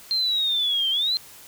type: linear two-way sweep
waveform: sine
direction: down then up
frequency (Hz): 4186 to 3100 to 4186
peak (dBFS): -20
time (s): 0.11-1.17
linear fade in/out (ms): 0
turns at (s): 0.9
effects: white hiss -46 dBFS RMS until 1.47 s